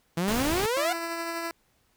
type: exponential sweep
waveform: sawtooth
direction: up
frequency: 162.6 to 746 Hz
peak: -21 dBFS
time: 0.17-0.93 s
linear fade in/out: 5 ms
type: noise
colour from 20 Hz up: pink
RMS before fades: -31 dBFS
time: 0.28-0.66 s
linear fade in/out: 0 ms
type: tone with tremolo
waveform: 10% pulse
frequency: 334.6 Hz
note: E4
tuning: 26 cents sharp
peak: -21 dBFS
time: 0.77-1.51 s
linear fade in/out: 0 ms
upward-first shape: triangle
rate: 12 Hz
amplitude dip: 30%
effects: pink hiss -68 dBFS RMS until 1.96 s